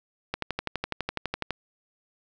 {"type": "click train", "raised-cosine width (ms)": 0.3, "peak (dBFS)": -12, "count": 15, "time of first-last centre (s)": [0.34, 1.507], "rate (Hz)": 12, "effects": []}